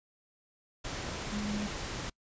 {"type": "tone in noise", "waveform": "sine", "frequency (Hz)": 207.8, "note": "G#3", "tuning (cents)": 1, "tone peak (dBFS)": -33, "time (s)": [1.32, 1.67], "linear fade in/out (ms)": 10, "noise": "pink", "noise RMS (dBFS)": -38, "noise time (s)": [0.84, 2.1], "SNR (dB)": 2, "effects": ["noise-tail reverb RT60 0.1 s tail -26 dB re dry", "resampled to 16000 Hz"]}